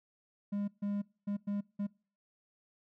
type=tone bursts at uneven times; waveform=triangle; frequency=203 Hz; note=G#3; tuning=39 cents flat; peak=-30 dBFS; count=5; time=0.52-0.68 / 0.82-1.02 / 1.27-1.37 / 1.47-1.61 / 1.79-1.87 s; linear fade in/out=10 ms; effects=noise-tail reverb RT60 0.4 s tail -24 dB re dry